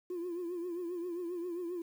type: tone with vibrato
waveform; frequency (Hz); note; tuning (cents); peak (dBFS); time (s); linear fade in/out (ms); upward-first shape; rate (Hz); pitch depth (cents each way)
sine; 349.2; F4; 0; -34; 0.1-1.82; 5; triangle; 7.5; 93
effects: tanh soft clip ceiling -32 dBFS + 10-bit